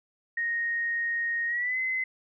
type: tone with pitch glide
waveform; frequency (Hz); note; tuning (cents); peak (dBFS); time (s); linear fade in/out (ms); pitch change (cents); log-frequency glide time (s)
sine; 1864.7 to 2045; A#6 to C7; 0 to -40; -26; 0.37-2.04; 5; +160; 1.47-1.78
effects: none